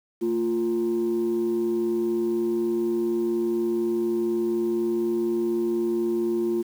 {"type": "tone pair together", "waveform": "sine", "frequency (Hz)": [225.1, 349.2], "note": ["A3", "F4"], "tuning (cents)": [40, 0], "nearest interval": "minor sixth", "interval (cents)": 760, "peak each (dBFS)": [-27, -21], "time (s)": [0.21, 6.63], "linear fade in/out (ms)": 20, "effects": ["tanh soft clip ceiling -18 dBFS", "8-bit"]}